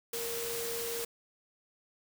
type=tone in noise; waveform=sine; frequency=466.1 Hz; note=A#4; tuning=in tune; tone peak=-37 dBFS; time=0.13-1.05 s; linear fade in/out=5 ms; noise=white; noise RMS=-38 dBFS; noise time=0.13-1.05 s; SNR=-2 dB; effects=none